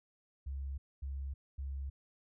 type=tone bursts; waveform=sine; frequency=68.3 Hz; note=C#2; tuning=25 cents flat; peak=-37 dBFS; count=3; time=0.46-1.9 s; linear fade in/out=10 ms; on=320 ms; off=240 ms; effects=none